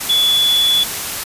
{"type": "tone in noise", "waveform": "sine", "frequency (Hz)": 3430, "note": "A7", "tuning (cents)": -45, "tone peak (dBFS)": -11, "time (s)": [0.09, 0.84], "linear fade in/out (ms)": 10, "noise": "white", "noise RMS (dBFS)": -23, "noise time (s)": [0, 1.24], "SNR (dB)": 9, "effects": ["resampled to 32000 Hz"]}